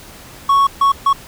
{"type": "tone bursts at uneven times", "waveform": "triangle", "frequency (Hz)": 1108.7, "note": "C#6", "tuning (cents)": 0, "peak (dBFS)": -7, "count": 3, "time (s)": [[0.49, 0.67], [0.81, 0.92], [1.06, 1.13]], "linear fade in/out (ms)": 5, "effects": ["pink hiss -38 dBFS RMS until 1.27 s"]}